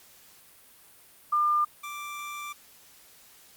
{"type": "tone pair in turn", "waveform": ["sine", "25% pulse"], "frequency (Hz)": [1200, 1176], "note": ["D6", "D6"], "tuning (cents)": [37, 2], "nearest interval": "unison", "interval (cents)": 35, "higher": "first", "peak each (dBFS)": [-21, -32], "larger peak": "first", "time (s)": [[1.32, 1.65], [1.83, 2.53]], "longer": "second", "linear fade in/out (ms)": 10, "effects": ["white hiss -55 dBFS RMS until 3.56 s", "Opus 48 kbps"]}